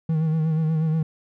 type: tone with vibrato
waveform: triangle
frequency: 158.7 Hz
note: D#3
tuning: 35 cents sharp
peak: -17 dBFS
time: 0.09-1.03 s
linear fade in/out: 5 ms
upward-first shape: sine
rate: 8.3 Hz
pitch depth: 42 cents each way
effects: none